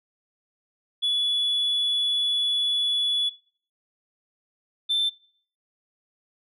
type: tone pair in turn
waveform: sine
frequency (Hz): 3418 / 3547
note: G#7 / A7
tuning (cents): +49 / +13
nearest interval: minor second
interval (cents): 64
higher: second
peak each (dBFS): -19 / -18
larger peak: second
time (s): 1.02-3.3 / 4.89-5.1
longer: first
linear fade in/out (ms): 20
effects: noise-tail reverb RT60 0.5 s tail -22 dB re dry + tanh soft clip ceiling -19 dBFS